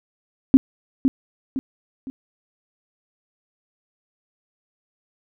sine tone with echo, 265 Hz, C4, 22 cents sharp, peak -5 dBFS, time 0.54-0.57 s, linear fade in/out 0 ms, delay 510 ms, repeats 3, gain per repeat -8 dB, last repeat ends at 2.1 s, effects none

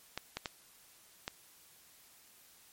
clicks, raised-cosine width 0.2 ms, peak -19 dBFS, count 4, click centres 0.176 / 0.37 / 0.458 / 1.279 s, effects white hiss -61 dBFS RMS until 2.72 s + MP3 64 kbps

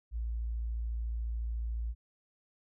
sine tone, 57 Hz, A#1, 38 cents flat, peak -32 dBFS, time 0.11-1.95 s, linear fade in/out 50 ms, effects none

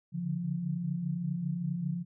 sine tone cluster, 142.3 / 147.4 / 174.9 Hz, C#3 / D3 / F3, +46 / +7 / +3 cents, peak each -37 / -38 / -32 dBFS, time 0.12-2.05 s, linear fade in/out 50 ms, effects none

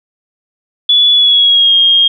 sine tone with pitch glide, 3425 to 3238 Hz, A7 to G#7, -47 to -45 cents, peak -5 dBFS, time 0.89-2.08 s, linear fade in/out 5 ms, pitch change -98 cents, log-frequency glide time 1.13-1.74 s, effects none

